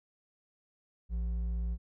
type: tone with hard clipping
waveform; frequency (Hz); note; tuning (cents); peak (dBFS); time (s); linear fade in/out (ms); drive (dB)
sine; 57.6; A#1; -20; -32; 1.09-1.78; 50; 5
effects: none